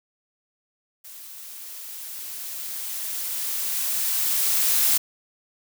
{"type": "noise with level ramp", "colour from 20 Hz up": "blue", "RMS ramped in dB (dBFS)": [-42, -19], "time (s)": [1.04, 4.98], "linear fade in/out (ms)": 10, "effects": []}